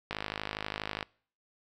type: click train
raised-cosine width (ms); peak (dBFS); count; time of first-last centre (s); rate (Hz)
0.3; -17; 49; 0.11-1.028; 52.3
effects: noise-tail reverb RT60 0.5 s tail -25 dB re dry